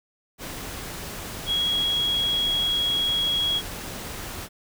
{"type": "tone in noise", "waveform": "sine", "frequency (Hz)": 3315, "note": "G#7", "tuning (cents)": -4, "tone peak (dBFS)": -21, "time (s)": [1.46, 3.62], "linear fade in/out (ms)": 50, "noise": "pink", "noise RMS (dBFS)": -35, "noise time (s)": [0.38, 4.49], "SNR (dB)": 11, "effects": []}